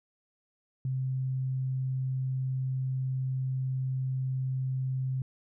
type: tone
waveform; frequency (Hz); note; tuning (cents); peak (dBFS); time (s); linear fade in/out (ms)
sine; 130.81; C3; 0; -28; 0.85-5.22; 2
effects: none